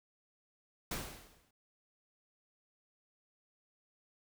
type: noise with exponential decay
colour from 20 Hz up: pink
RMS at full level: -36 dBFS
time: 0.91-1.51 s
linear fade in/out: 5 ms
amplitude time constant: 130 ms
effects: none